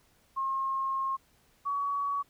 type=tone pair in turn; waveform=sine; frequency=1074 / 1129.1 Hz; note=C6 / C#6; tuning=+45 / +32 cents; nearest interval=minor second; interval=87 cents; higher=second; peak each=-28 dBFS; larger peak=neither; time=0.36-1.17 / 1.65-2.23 s; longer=first; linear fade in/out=20 ms; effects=pink hiss -66 dBFS RMS until 2.29 s